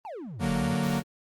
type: exponential two-way sweep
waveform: triangle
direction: down then up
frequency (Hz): 936 to 40.57 to 109.9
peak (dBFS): -34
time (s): 0.05-0.75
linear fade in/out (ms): 0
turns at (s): 0.53
type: chord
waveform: 45% pulse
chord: D augmented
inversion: none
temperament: equal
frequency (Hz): 146.83 / 185 / 233.1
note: D3 / F#3 / A#3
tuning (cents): 0 / 0 / 0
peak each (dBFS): -30 / -29 / -29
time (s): 0.39-1.03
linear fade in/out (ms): 50
effects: Opus 32 kbps